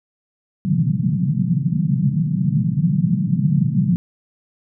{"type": "band-pass noise", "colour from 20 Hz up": "white", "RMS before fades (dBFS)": -18, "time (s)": [0.65, 3.96], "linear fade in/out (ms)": 0, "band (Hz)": [130, 190], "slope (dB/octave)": 48, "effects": []}